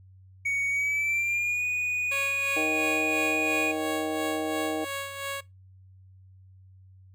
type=tone with pitch glide; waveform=triangle; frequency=2238 to 2469 Hz; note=C#7 to D#7; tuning=+16 to -14 cents; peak=-23 dBFS; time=0.45-3.72 s; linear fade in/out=10 ms; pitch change=+170 cents; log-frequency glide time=0.69-1.64 s
type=tone with tremolo; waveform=10% pulse; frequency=554 Hz; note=C#5; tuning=1 cent flat; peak=-22 dBFS; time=2.11-5.41 s; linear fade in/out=10 ms; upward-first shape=sine; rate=2.9 Hz; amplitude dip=55%
type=harmonic tone; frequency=156.4 Hz; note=D#3; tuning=9 cents sharp; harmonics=2 / 3 / 4 / 5; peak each=-31 / -33 / -34 / -35 dBFS; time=2.56-4.85 s; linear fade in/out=10 ms
effects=noise-tail reverb RT60 0.2 s tail -21 dB re dry + added 94 Hz sine -50 dBFS peak until 7.14 s